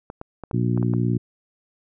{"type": "clicks", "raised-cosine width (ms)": 1, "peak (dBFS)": -20, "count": 7, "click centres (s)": [0.101, 0.214, 0.437, 0.512, 0.776, 0.828, 0.937]}
{"type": "harmonic tone", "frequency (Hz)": 59.7, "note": "A#1", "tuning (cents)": 42, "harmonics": [2, 3, 4, 5, 6], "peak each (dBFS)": [-21, -25, -27, -29, -31], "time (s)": [0.53, 1.18], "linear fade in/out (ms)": 10}
{"effects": []}